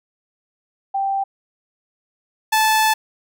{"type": "tone pair in turn", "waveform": ["sine", "sawtooth"], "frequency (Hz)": [784, 872.5], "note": ["G5", "A5"], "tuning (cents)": [0, -15], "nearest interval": "major second", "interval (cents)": 185, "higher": "second", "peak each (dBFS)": [-18, -10], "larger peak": "second", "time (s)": [[0.94, 1.24], [2.52, 2.94]], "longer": "second", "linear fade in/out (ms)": 10, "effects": []}